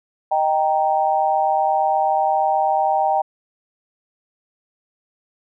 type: chord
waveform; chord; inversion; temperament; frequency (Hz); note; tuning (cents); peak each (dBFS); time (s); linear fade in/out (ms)
sine; Eb major; none; equal; 622.3 / 784 / 932.3; Eb5 / G5 / Bb5; 0 / 0 / 0; -22 / -17 / -23; 0.31-3.22; 10
effects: none